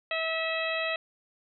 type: harmonic tone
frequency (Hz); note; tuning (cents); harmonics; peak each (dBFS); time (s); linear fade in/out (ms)
648; E5; -30; 1 / 2 / 3 / 4 / 5 / 6; -32 / -37 / -34 / -33 / -39 / -39; 0.11-0.96; 2
effects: none